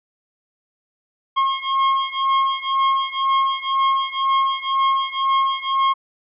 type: beating tone pair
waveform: 45% pulse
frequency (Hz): 1078 / 1080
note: C#6 / C#6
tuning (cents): -49 / -45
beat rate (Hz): 2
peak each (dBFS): -20 / -20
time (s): 1.36-5.94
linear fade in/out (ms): 20
effects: resampled to 8000 Hz